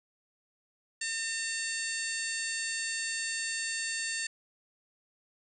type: harmonic tone with a mistuned harmonic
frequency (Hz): 905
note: A5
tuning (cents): +48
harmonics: 2 / 3 / 4 / 5 / 6 / 7 / 8 / 9 / 10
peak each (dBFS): -36 / -40 / -46 / -39 / -50 / -46 / -39 / -41 / -49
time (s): 1.01-4.27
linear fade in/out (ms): 5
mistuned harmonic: 9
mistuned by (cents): +50
effects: none